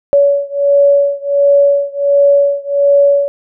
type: beating tone pair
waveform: sine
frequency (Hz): 565 / 566.4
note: C#5 / C#5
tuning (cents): +33 / +37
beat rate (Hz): 1.4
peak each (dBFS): -10 / -11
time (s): 0.13-3.28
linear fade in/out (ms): 0
effects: none